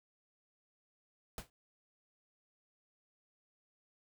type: noise with exponential decay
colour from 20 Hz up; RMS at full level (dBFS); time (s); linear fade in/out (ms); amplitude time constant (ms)
pink; -40; 1.38-1.5; 1; 25
effects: none